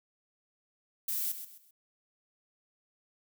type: noise with echo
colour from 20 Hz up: violet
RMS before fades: -33 dBFS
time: 1.08-1.32 s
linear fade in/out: 5 ms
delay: 130 ms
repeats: 3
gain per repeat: -10 dB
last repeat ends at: 1.71 s
effects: none